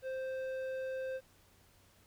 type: tone with low-pass filter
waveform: square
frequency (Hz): 523.3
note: C5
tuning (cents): 0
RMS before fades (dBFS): -39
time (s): 0.02-1.21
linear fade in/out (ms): 50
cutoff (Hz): 1900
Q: 0.59
effects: added 94 Hz sine -70 dBFS peak until 2.06 s + pink hiss -66 dBFS RMS until 2.06 s